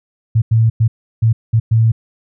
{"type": "tone bursts at uneven times", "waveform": "sine", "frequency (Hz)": 112.9, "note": "A2", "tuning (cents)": 45, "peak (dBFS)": -8, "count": 6, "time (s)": [[0.35, 0.42], [0.51, 0.7], [0.8, 0.88], [1.22, 1.33], [1.53, 1.6], [1.71, 1.92]], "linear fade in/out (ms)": 10, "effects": []}